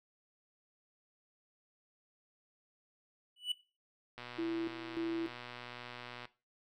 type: tone with exponential growth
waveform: triangle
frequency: 2960 Hz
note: F#7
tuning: in tune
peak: -27 dBFS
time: 3.36-3.52 s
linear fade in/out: 5 ms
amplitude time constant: 33 ms
type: click train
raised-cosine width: 0.3 ms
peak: -30 dBFS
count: 254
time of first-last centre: 4.18-6.254 s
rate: 122 Hz
type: tone with tremolo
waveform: sine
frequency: 333.1 Hz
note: E4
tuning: 18 cents sharp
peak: -33 dBFS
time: 4.38-5.29 s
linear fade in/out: 10 ms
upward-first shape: square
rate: 1.7 Hz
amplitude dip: 70%
effects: noise-tail reverb RT60 0.3 s tail -17 dB re dry